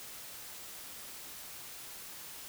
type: silence
effects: white hiss -47 dBFS RMS until 2.48 s